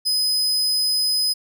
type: tone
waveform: 40% pulse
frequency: 5030 Hz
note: D#8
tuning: 18 cents sharp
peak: -17 dBFS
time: 0.05-1.34 s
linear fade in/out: 20 ms
effects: none